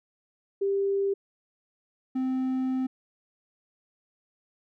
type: tone pair in turn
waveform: sine / triangle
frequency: 395.3 / 259.6 Hz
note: G4 / C4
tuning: +15 / -13 cents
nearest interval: perfect fifth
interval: 728 cents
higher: first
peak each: -23 / -23 dBFS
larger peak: neither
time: 0.61-1.14 / 2.15-2.87 s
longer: second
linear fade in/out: 10 ms
effects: none